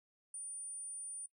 sine tone, 9330 Hz, D9, 12 cents flat, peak -40 dBFS, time 0.34-1.26 s, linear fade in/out 2 ms, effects noise-tail reverb RT60 0.1 s tail -18 dB re dry + tanh soft clip ceiling -42 dBFS

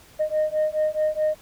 sine beating tone pair, 614 / 618.7 Hz, D#5 / D#5, -23 / -10 cents, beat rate 4.7 Hz, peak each -22 dBFS, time 0.19-1.35 s, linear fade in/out 20 ms, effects tanh soft clip ceiling -16 dBFS + pink hiss -51 dBFS RMS until 1.41 s

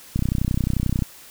click train, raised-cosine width 5 ms, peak -9 dBFS, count 28, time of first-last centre 0.16-1.023 s, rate 31.3 Hz, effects white hiss -45 dBFS RMS until 1.3 s

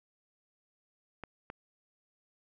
clicks, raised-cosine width 0.5 ms, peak -26 dBFS, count 2, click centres 1.237 / 1.501 s, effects none

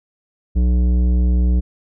sine tone with tanh clipping, 61 Hz, B1, 21 cents flat, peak -14 dBFS, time 0.55-1.61 s, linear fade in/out 20 ms, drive 12 dB, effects none

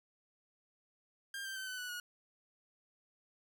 sawtooth tone with pitch steps, 1600 / 1568.9 / 1538.4 / 1508.5 / 1479.1 / 1450.4 Hz, G6 / G6 / G6 / F#6 / F#6 / F#6, +35 / +1 / -33 / +33 / -1 / -35 cents, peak -37 dBFS, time 1.34-2 s, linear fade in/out 2 ms, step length 110 ms, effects none

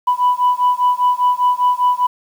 sine beating tone pair, 987.8 / 992.8 Hz, B5 / B5, 0 / +9 cents, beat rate 5 Hz, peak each -14 dBFS, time 0.07-2.07 s, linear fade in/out 10 ms, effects tanh soft clip ceiling -7 dBFS + 7-bit

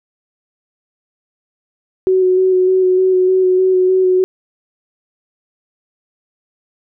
sine tone with vibrato, 371.7 Hz, F#4, 8 cents sharp, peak -9 dBFS, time 2.07-4.24 s, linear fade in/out 0 ms, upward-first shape square, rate 3.3 Hz, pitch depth 14 cents each way, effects none

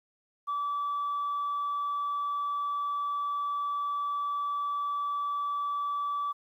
sine tone, 1154 Hz, D6, 31 cents flat, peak -27 dBFS, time 0.47-6.33 s, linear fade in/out 20 ms, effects tanh soft clip ceiling -26 dBFS + 11-bit

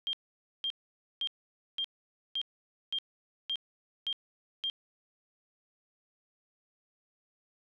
sine tone bursts, 3197 Hz, G7, 33 cents sharp, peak -30 dBFS, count 9, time 0.07-4.699 s, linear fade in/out 0 ms, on 61 ms, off 510 ms, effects none

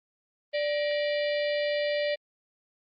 harmonic tone with a mistuned harmonic, 587.3 Hz, D5, in tune, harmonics 1 / 3 / 4 / 5 / 6 / 7 / 8, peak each -26 / -36 / -38 / -40 / -42 / -43 / -44 dBFS, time 0.53-2.16 s, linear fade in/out 20 ms, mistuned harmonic 3, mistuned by +130 cents, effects Opus 24 kbps

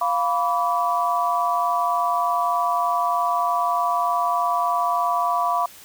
sine chord, B diminished, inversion second, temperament equal with one note detuned, 698.5 / 987.8 / 1151.1 Hz, F5 / B5 / D6, 0 / 0 / -35 cents, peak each -23 dBFS, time 0.01-5.66 s, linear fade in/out 5 ms, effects white hiss -45 dBFS RMS until 5.84 s

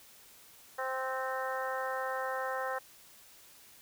harmonic tone with a mistuned harmonic, 261.6 Hz, C4, in tune, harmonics 2 / 3 / 4 / 5 / 6 / 7, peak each -37 / -39 / -40 / -41 / -42 / -42 dBFS, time 0.78-2.79 s, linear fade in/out 10 ms, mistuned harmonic 6, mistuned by -18 cents, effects white hiss -57 dBFS RMS until 3.81 s

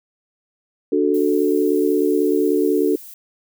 sine chord, D major, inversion none, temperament equal, 293.7 / 370 / 440 Hz, D4 / F#4 / A4, 0 / 0 / 0 cents, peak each -19 dBFS, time 0.92-2.96 s, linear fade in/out 5 ms
violet noise, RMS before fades -39 dBFS, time 1.14-3.14 s, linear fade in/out 2 ms
effects none

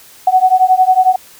sine beating tone pair, 740 / 751 Hz, F#5 / F#5, 0 / +26 cents, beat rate 11 Hz, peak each -10 dBFS, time 0.27-1.16 s, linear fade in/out 5 ms, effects white hiss -41 dBFS RMS until 1.39 s

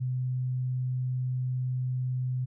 sine tone, 127.3 Hz, C3, 47 cents flat, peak -27 dBFS, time 0-2.46 s, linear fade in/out 20 ms, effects none

